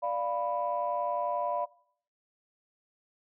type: chord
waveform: sine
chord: B diminished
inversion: first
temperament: equal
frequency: 587.3 / 698.5 / 987.8 Hz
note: D5 / F5 / B5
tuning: 0 / 0 / 0 cents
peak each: -32 dBFS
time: 0.02-1.66 s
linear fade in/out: 20 ms
effects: noise-tail reverb RT60 0.6 s tail -21 dB re dry + tanh soft clip ceiling -19 dBFS